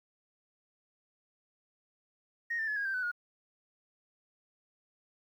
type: tone with pitch steps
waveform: sine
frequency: 1864.7 / 1785.6 / 1709.9 / 1637.4 / 1568 / 1501.5 / 1437.9 Hz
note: A#6 / A6 / A6 / G#6 / G6 / F#6 / F#6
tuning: 0 / +25 / -50 / -25 / 0 / +25 / -50 cents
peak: -30 dBFS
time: 2.5-3.116 s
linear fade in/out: 10 ms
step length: 88 ms
effects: tanh soft clip ceiling -26 dBFS + 11-bit